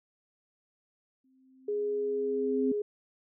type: tone with exponential growth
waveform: sine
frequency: 261.6 Hz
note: C4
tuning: in tune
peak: -25 dBFS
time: 1.24-2.72 s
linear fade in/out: 5 ms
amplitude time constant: 320 ms
type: tone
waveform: sine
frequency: 415.3 Hz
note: G#4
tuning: in tune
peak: -28 dBFS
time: 1.68-2.82 s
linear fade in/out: 5 ms
effects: none